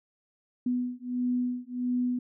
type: beating tone pair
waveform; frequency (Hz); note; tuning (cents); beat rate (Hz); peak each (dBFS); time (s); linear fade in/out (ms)
sine; 246.9 / 248.4; B3 / B3; 0 / +10; 1.5; -30; 0.66-2.19; 5
effects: none